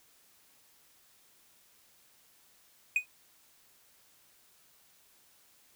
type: tone with exponential decay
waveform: triangle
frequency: 2489 Hz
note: D#7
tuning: in tune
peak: -19 dBFS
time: 2.96-3.06 s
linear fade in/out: 2 ms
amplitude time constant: 20 ms
effects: white hiss -64 dBFS RMS until 5.75 s